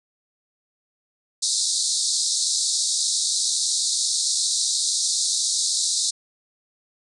pink band-pass noise, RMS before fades -23 dBFS, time 1.42-6.11 s, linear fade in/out 10 ms, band 3800 to 9400 Hz, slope 96 dB/octave, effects none

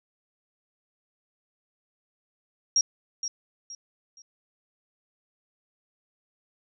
sine tone with echo, 5620 Hz, F8, 10 cents sharp, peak -18 dBFS, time 2.76-2.81 s, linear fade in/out 2 ms, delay 470 ms, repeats 3, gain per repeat -10 dB, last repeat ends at 4.22 s, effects none

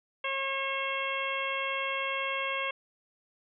harmonic tone, 542 Hz, C#5, 39 cents flat, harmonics 1 / 2 / 3 / 4 / 5 / 6, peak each -37 / -35 / -40 / -35 / -36 / -40 dBFS, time 0.24-2.71 s, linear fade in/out 5 ms, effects none

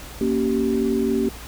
sine chord, G diminished, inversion first, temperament equal with one note detuned, 233.1 / 277.2 / 385.3 Hz, Bb3 / Db4 / G4, 0 / 0 / -30 cents, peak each -22 / -24 / -22 dBFS, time 0.21-1.29 s, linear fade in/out 2 ms, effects added 60 Hz sine -39 dBFS peak until 1.47 s + pink hiss -39 dBFS RMS until 1.47 s

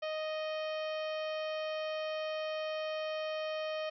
harmonic tone with a mistuned harmonic, 622.3 Hz, D#5, in tune, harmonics 1 / 2 / 3 / 4 / 5 / 6 / 7 / 8 / 9, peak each -35 / -45 / -48 / -47 / -47 / -58 / -55 / -61 / -57 dBFS, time 0.02-3.9 s, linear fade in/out 10 ms, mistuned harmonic 9, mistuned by -19 cents, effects none

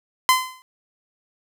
sawtooth tone with exponential decay, 1027 Hz, C6, 33 cents flat, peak -7 dBFS, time 0.29-0.62 s, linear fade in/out 0 ms, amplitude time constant 70 ms, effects none

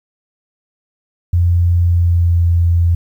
sine tone with pitch glide, 86.9 to 85.46 Hz, F2 to F2, -8 to -37 cents, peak -9 dBFS, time 1.33-2.95 s, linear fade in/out 5 ms, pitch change -29 cents, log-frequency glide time 1.78-2.48 s, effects 8-bit

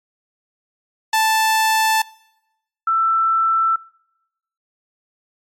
sawtooth / sine tone pair in turn, 880 / 1331.5 Hz, A5 / E6, 0 / +17 cents, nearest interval perfect fifth, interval 717 cents, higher second, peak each -10 / -14 dBFS, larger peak first, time 1.13-2.02 / 2.87-3.76 s, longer neither, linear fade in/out 5 ms, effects noise-tail reverb RT60 0.9 s tail -24 dB re dry + MP3 64 kbps

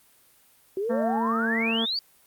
sine exponential sweep, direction up, 370 to 4721 Hz, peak -25 dBFS, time 0.77-1.99 s, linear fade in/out 2 ms
harmonic tone, 226.7 Hz, A#3, 48 cents flat, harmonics 1 / 2 / 3 / 4 / 5 / 6 / 7 / 8, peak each -26 / -32 / -36 / -38 / -40 / -42 / -43 / -44 dBFS, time 0.89-1.86 s, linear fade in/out 20 ms
effects white hiss -59 dBFS RMS until 2.26 s + Opus 32 kbps

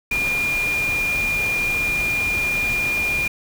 sine tone in noise, 2414 Hz, D7, 47 cents sharp, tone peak -19 dBFS, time 0.11-3.28 s, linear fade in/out 5 ms, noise pink, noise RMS -30 dBFS, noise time 0.11-3.28 s, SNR +8 dB, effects none

